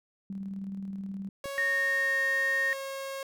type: tone with tremolo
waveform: sine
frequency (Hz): 195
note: G3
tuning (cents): -9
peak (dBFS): -33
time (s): 0.3-1.29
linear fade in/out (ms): 2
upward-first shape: square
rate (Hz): 19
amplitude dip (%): 30
type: tone with pitch glide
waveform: sawtooth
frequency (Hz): 554.4 to 543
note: C#5 to C#5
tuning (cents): 0 to -36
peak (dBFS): -31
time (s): 1.44-3.23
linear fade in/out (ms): 2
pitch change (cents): -36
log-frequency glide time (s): 1.56-2.26
type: click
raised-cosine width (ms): 2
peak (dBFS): -29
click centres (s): 1.457
type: tone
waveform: sine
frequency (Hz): 1849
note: A#6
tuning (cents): -15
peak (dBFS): -25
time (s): 1.58-2.73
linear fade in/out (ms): 0
effects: none